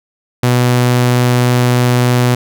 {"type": "tone", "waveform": "sawtooth", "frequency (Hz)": 123.4, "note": "B2", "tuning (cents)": -1, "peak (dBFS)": -5, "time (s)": [0.43, 2.35], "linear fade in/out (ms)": 5, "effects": []}